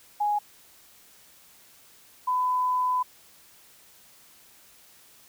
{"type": "tone pair in turn", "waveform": "sine", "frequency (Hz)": [830.6, 1004], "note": ["G#5", "B5"], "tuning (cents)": [0, 28], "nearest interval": "minor third", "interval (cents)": 328, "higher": "second", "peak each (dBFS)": -22, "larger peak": "neither", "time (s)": [[0.2, 0.39], [2.27, 3.03]], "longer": "second", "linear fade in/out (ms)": 10, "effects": ["white hiss -55 dBFS RMS until 5.28 s"]}